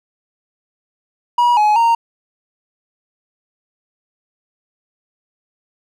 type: tone with pitch steps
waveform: triangle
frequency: 963 / 844 / 926 Hz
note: B5 / G#5 / A#5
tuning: -44 / +28 / -12 cents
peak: -8 dBFS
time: 1.38-1.95 s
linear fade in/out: 5 ms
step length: 190 ms
effects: none